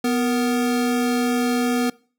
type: tone pair together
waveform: square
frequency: 247.5 / 467.2 Hz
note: B3 / A#4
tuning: +4 / +4 cents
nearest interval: major seventh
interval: 1100 cents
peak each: -20 / -26 dBFS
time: 0.04-1.9 s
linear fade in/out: 5 ms
effects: noise-tail reverb RT60 0.4 s tail -23 dB re dry